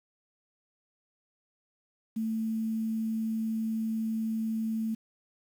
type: tone with quantisation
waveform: sine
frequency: 222 Hz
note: A3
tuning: 16 cents sharp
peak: -28 dBFS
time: 2.16-4.95 s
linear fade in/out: 10 ms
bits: 9
effects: none